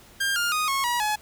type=tone with pitch steps; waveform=sawtooth; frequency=1600 / 1409.1 / 1240.9 / 1092.8 / 962.4 / 847.6 Hz; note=G6 / F6 / D#6 / C#6 / B5 / G#5; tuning=+35 / +15 / -5 / -25 / -45 / +35 cents; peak=-19 dBFS; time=0.2-1.16 s; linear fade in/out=10 ms; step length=160 ms; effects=pink hiss -51 dBFS RMS until 1.21 s